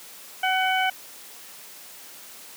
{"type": "harmonic tone", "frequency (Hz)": 751, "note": "F#5", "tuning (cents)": 26, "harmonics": [1, 2, 3, 4], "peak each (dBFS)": [-23, -26, -28, -29], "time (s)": [0.43, 0.9], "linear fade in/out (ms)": 5, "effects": ["white hiss -44 dBFS RMS until 2.56 s", "high-pass 200 Hz 12 dB/octave"]}